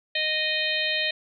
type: harmonic tone with a mistuned harmonic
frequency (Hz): 620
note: D#5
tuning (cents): -6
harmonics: 1 / 3 / 4 / 5 / 6 / 7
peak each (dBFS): -33 / -29 / -29 / -30 / -30 / -32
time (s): 0.15-1.11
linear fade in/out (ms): 5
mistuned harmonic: 7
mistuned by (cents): -75
effects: none